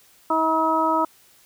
harmonic tone, 320 Hz, D#4, 49 cents sharp, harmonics 1 / 2 / 3 / 4, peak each -25 / -25 / -21 / -23 dBFS, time 0.3-1.05 s, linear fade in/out 5 ms, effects white hiss -55 dBFS RMS until 1.45 s

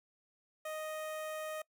sawtooth tone with notch filter, 622.3 Hz, D#5, in tune, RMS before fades -41 dBFS, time 0.65-1.62 s, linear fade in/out 5 ms, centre 4600 Hz, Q 1.4, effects noise-tail reverb RT60 0.1 s tail -23 dB re dry

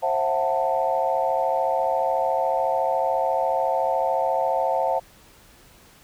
sine chord, F# half-diminished seventh, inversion second, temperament just, 532.8 / 666 / 740 / 888 Hz, C5 / E5 / F#5 / A5, +31 / +18 / 0 / +16 cents, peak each -25 dBFS, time 0.02-5 s, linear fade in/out 20 ms, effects tanh soft clip ceiling -9 dBFS + pink hiss -52 dBFS RMS until 6.03 s

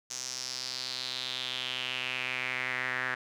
sawtooth tone with band-pass filter sweep, 127.8 Hz, C3, 40 cents flat, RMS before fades -35 dBFS, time 0.1-3.15 s, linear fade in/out 10 ms, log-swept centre 6200 to 1700 Hz, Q 4.3, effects none

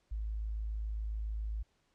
sine tone, 53.6 Hz, A1, 45 cents flat, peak -34 dBFS, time 0.11-1.63 s, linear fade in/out 10 ms, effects pink hiss -75 dBFS RMS until 1.94 s + low-pass 7000 Hz 12 dB/octave

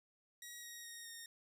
10% pulse tone with pitch steps, 1906 / 1886.3 / 1866.8 / 1847.5 Hz, A#6 / A#6 / A#6 / A#6, +38 / +20 / +2 / -16 cents, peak -40 dBFS, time 0.42-1.26 s, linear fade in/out 2 ms, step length 210 ms, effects none

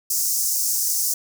pink high-pass noise, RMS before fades -22 dBFS, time 0.1-1.14 s, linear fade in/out 5 ms, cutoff 5400 Hz, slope 48 dB/octave, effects none

